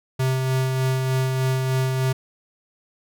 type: tone with tremolo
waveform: square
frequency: 130.81 Hz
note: C3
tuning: in tune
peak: -19 dBFS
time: 0.19-2.13 s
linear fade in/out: 10 ms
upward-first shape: sine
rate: 3.3 Hz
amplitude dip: 30%
effects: none